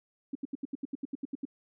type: tone bursts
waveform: sine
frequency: 274.9 Hz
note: C#4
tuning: 14 cents flat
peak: -31 dBFS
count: 12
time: 0.33-1.453 s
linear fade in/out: 5 ms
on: 23 ms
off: 77 ms
effects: none